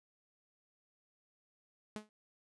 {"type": "tone with exponential decay", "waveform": "sawtooth", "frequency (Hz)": 212.9, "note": "G#3", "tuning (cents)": 43, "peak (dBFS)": -34, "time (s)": [1.96, 2.09], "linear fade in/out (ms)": 0, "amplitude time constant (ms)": 28, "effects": ["resampled to 24000 Hz"]}